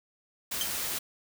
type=noise; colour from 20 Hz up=white; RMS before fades=-33 dBFS; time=0.51-0.99 s; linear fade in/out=10 ms
type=tone with exponential decay; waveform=sawtooth; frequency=3136 Hz; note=G7; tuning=in tune; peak=-22 dBFS; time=0.61-0.71 s; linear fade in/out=1 ms; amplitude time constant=20 ms
effects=none